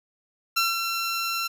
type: tone with ADSR envelope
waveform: 15% pulse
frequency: 1355 Hz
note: E6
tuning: 47 cents sharp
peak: -13 dBFS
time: 0.56-1.48 s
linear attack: 13 ms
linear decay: 180 ms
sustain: -6 dB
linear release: 14 ms
effects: none